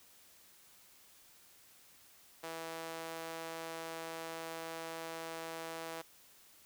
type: tone with high-pass filter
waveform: sawtooth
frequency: 163.7 Hz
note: E3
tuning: 12 cents flat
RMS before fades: -44 dBFS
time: 2.43-6.02 s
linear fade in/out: 10 ms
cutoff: 540 Hz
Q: 1.1
effects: white hiss -62 dBFS RMS until 6.65 s